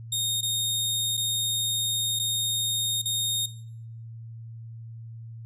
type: tone with dropouts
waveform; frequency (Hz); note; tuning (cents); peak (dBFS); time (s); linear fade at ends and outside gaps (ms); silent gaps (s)
20% pulse; 3700; A#7; -14; -19; 0.12-3.46; 5; 0.41-0.428 / 1.17-1.175 / 2.191-2.196 / 3.018-3.055
effects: noise-tail reverb RT60 0.7 s tail -21 dB re dry + added 114 Hz sine -38 dBFS peak until 5.45 s